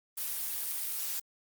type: noise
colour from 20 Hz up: blue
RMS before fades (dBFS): -35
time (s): 0.17-1.2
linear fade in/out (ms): 10
effects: Opus 32 kbps